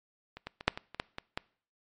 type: clicks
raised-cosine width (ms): 0.3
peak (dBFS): -27 / -22 / -25 / -6 / -21 / -27 / -14 / -21 / -16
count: 9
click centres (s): 0.37 / 0.47 / 0.609 / 0.68 / 0.775 / 0.946 / 0.999 / 1.184 / 1.375
effects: noise-tail reverb RT60 0.5 s tail -23 dB re dry + MP3 48 kbps